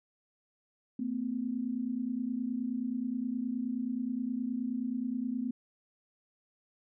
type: tone pair together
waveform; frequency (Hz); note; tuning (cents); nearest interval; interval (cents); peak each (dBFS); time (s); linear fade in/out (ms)
sine; 226.7 / 256.2; A#3 / C4; -48 / -36; major second; 212; -35 / -33; 0.99-5.51; 5
effects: none